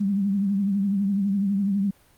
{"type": "tone with vibrato", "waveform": "sine", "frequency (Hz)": 198.5, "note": "G3", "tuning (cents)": 22, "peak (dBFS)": -20, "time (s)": [0, 1.91], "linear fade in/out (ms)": 10, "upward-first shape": "triangle", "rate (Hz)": 12, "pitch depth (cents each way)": 77, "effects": ["pink hiss -58 dBFS RMS until 2.17 s", "Opus 32 kbps"]}